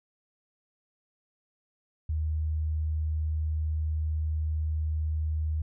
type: tone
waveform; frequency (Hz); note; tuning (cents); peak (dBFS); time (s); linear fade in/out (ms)
sine; 77.78; D#2; 0; -26; 2.09-5.62; 5
effects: none